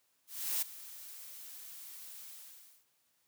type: noise with ADSR envelope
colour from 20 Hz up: blue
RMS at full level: -32 dBFS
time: 0.27-2.86 s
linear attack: 350 ms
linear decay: 10 ms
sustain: -17 dB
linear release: 600 ms
effects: white hiss -75 dBFS RMS until 3.27 s + high-pass 80 Hz 12 dB/octave